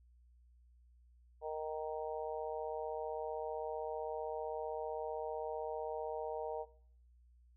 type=harmonic tone; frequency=155.56 Hz; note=D#3; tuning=in tune; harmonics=3 / 4 / 5 / 6; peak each=-41 / -43 / -45 / -47 dBFS; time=1.41-6.66 s; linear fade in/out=50 ms; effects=noise-tail reverb RT60 0.6 s tail -20 dB re dry + added 60 Hz sine -62 dBFS peak until 7.56 s